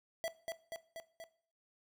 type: tone with echo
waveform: square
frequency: 659.3 Hz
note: E5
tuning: in tune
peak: -35 dBFS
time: 0.24-0.28 s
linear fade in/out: 0 ms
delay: 240 ms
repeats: 4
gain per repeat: -3 dB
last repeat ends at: 1.24 s
effects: noise-tail reverb RT60 0.5 s tail -18 dB re dry